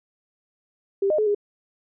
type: tone with pitch steps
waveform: sine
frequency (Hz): 394.4 / 613 / 428.3 / 410.7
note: G4 / D#5 / A4 / G#4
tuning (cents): +11 / -26 / -47 / -19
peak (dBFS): -18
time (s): 1.02-1.348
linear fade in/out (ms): 5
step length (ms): 82
effects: none